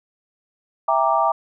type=chord; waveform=sine; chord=E half-diminished seventh; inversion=none; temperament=equal with one note detuned; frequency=659.3 / 796.3 / 932.3 / 1174.7 Hz; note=E5 / G5 / Bb5 / D6; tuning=0 / +27 / 0 / 0 cents; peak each=-21 dBFS; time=0.88-1.32 s; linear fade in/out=5 ms; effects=none